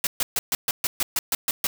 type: noise bursts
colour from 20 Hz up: white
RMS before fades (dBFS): -23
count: 11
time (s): 0.04-1.67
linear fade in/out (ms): 2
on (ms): 30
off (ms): 130
effects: none